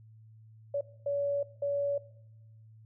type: tone bursts at uneven times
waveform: sine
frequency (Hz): 568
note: C#5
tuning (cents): +42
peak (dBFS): -28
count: 3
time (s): 0.74-0.81 / 1.06-1.43 / 1.62-1.98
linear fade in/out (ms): 5
effects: noise-tail reverb RT60 0.9 s tail -19 dB re dry + added 110 Hz sine -52 dBFS peak until 2.85 s